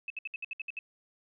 sine tone bursts, 2601 Hz, E7, 24 cents flat, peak -34 dBFS, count 9, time 0.08-0.79 s, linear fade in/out 2 ms, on 22 ms, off 64 ms, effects none

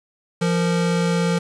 square tone pair together, 172.42 / 460.3 Hz, F3 / A#4, -22 / -22 cents, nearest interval octave + perfect fourth, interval 1700 cents, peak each -19 / -25 dBFS, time 0.41-1.39 s, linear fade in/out 10 ms, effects resampled to 22050 Hz + 7-bit

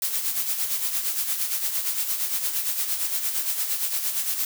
blue noise with tremolo, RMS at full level -24 dBFS, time 0.02-4.45 s, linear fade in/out 2 ms, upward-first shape sine, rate 8.7 Hz, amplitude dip 55%, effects none

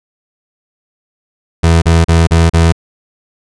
30% pulse tone bursts, 83 Hz, E2, 12 cents sharp, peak -3 dBFS, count 5, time 1.63-2.724 s, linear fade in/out 10 ms, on 190 ms, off 36 ms, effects resampled to 22050 Hz

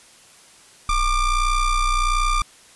square ring-modulated tone, 587.3 Hz, D5, in tune, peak -15 dBFS, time 0.89-2.42 s, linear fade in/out 2 ms, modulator 618 Hz, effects white hiss -49 dBFS RMS until 2.75 s + resampled to 24000 Hz

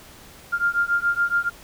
sine beating tone pair, 1396.9 / 1404 Hz, F6 / F6, 0 / +9 cents, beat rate 7.1 Hz, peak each -22 dBFS, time 0.52-1.5 s, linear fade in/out 20 ms, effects pink hiss -46 dBFS RMS until 1.63 s

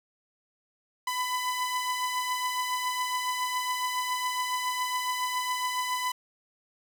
sawtooth beating tone pair, 1000 / 1007.2 Hz, B5 / B5, +21 / +34 cents, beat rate 7.2 Hz, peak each -25 / -32 dBFS, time 1.07-6.12 s, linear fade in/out 5 ms, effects none

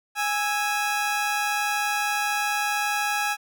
20% pulse tone pair together, 828 / 1314.4 Hz, G#5 / E6, -5 / -5 cents, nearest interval minor sixth, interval 800 cents, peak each -19 / -25 dBFS, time 0.15-3.37 s, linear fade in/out 50 ms, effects none

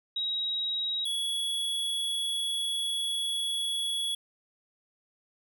sine / square tone pair in turn, 3820 / 3368 Hz, A#7 / G#7, +42 / +24 cents, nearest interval major second, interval 218 cents, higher first, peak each -28 / -29 dBFS, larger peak first, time 0.16-1.05 / 1.05-4.15 s, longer second, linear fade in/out 5 ms, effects none

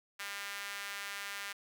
sawtooth tone with high-pass filter, 200.7 Hz, G3, 41 cents sharp, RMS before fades -42 dBFS, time 0.19-1.53 s, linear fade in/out 10 ms, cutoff 1700 Hz, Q 1.5, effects none

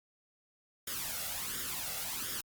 white noise with flanger, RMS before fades -38 dBFS, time 0.87-2.41 s, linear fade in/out 5 ms, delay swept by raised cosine 0.57 to 1.49 ms, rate 1.4 Hz, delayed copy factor +0.65, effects Opus 48 kbps

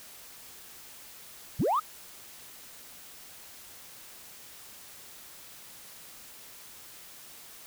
sine linear sweep, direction up, 68 to 1318.5 Hz, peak -22 dBFS, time 1.59-1.8 s, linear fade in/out 10 ms, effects tanh soft clip ceiling -20 dBFS + white hiss -49 dBFS RMS until 7.66 s

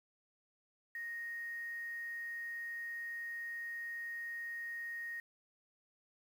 sine tone with quantisation, 1864.7 Hz, A#6, in tune, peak -40 dBFS, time 0.95-5.2 s, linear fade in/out 2 ms, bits 10, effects none

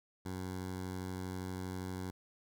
15% pulse tone with notch filter, 92.5 Hz, F#2, in tune, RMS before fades -41 dBFS, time 0.25-2.11 s, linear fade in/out 10 ms, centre 2600 Hz, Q 2, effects none

